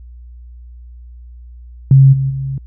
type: tone with level steps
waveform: sine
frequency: 135.1 Hz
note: C#3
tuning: 44 cents flat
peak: -3 / -13 / -18 dBFS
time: 1.91-2.58 s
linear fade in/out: 2 ms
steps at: 2.12 / 2.29 s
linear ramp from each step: 20 ms
effects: added 60 Hz sine -33 dBFS peak until 2.66 s